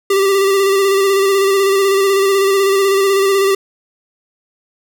square tone with vibrato, 392 Hz, G4, in tune, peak -11 dBFS, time 0.1-3.55 s, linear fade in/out 5 ms, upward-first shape square, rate 16 Hz, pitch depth 25 cents each way, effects none

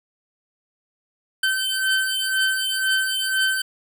25% pulse beating tone pair, 1540 / 1542 Hz, G6 / G6, -31 / -29 cents, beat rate 2 Hz, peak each -19 dBFS, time 1.43-3.62 s, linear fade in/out 5 ms, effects none

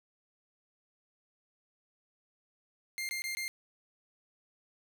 sawtooth tone bursts, 2108 Hz, C7, 12 cents sharp, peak -31 dBFS, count 4, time 2.98-3.48 s, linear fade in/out 0 ms, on 110 ms, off 20 ms, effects none

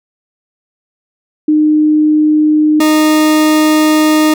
sine / 40% pulse tone pair in turn, 305.2 / 308.4 Hz, D#4 / D#4, -33 / -15 cents, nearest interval unison, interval 18 cents, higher second, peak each -6 dBFS, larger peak neither, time 1.48-2.8 / 2.8-4.34 s, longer second, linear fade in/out 5 ms, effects none

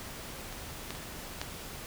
clicks, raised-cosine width 0.2 ms, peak -26 / -19 / -28 / -16 dBFS, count 4, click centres 0.526 / 0.906 / 0.951 / 1.415 s, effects pink hiss -43 dBFS RMS until 1.86 s

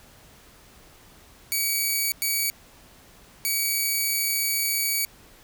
5% pulse tone bursts at uneven times, 2267 Hz, C#7, 38 cents sharp, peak -13 dBFS, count 3, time 1.52-2.12 / 2.22-2.5 / 3.45-5.05 s, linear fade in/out 0 ms, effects pink hiss -52 dBFS RMS until 5.43 s

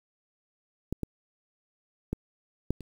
clicks, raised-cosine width 3 ms, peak -17 / -18 / -16 / -13 / -29 dBFS, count 5, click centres 0.926 / 1.033 / 2.13 / 2.706 / 2.807 s, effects 8-bit

